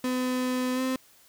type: tone with pitch glide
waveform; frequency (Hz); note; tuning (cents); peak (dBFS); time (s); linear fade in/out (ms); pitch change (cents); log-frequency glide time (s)
35% pulse; 253.3 to 259.5; B3 to C4; +44 to -14; -24; 0.04-0.96; 2; +42; 0.74-0.81
effects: white hiss -58 dBFS RMS until 1.28 s